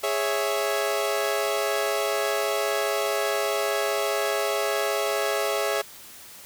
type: chord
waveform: sawtooth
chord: C# minor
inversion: second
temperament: equal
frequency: 415.3 / 554.4 / 659.3 Hz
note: G#4 / C#5 / E5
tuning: 0 / 0 / 0 cents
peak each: -24 dBFS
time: 0.03-5.82 s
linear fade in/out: 10 ms
effects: white hiss -45 dBFS RMS until 6.45 s